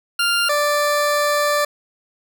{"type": "tone pair in turn", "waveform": "20% pulse", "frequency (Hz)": [1396.9, 587.3], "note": ["F6", "D5"], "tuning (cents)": [0, 0], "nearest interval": "octave + minor third", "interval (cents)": 1500, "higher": "first", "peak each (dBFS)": -11, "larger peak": "neither", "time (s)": [[0.19, 0.49], [0.49, 1.65]], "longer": "second", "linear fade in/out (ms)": 5, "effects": []}